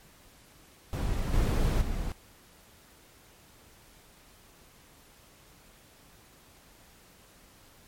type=noise with level steps; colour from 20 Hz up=brown; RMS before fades=-29 / -25 / -32 dBFS; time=0.93-2.12 s; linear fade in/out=0 ms; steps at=1.33 / 1.81 s; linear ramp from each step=5 ms; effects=pink hiss -57 dBFS RMS until 7.87 s + MP3 64 kbps